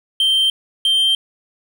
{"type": "tone pair in turn", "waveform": "triangle", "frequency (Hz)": [3136, 3151], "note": ["G7", "G7"], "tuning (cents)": [0, 8], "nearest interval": "unison", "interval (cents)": 8, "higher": "second", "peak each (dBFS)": -11, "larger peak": "neither", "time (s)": [[0.2, 0.5], [0.85, 1.15]], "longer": "neither", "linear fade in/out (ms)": 2, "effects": []}